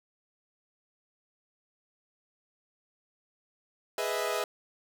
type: chord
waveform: sawtooth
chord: E major seventh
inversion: first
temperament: equal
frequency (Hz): 415.3 / 493.9 / 622.3 / 659.3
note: G#4 / B4 / D#5 / E5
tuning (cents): 0 / 0 / 0 / 0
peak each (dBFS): -31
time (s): 3.98-4.44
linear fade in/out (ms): 2
effects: none